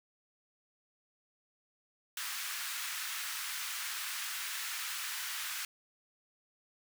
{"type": "high-pass noise", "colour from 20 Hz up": "pink", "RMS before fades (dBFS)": -39, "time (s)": [2.17, 5.65], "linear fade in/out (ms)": 2, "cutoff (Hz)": 1300, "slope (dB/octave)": 24, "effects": []}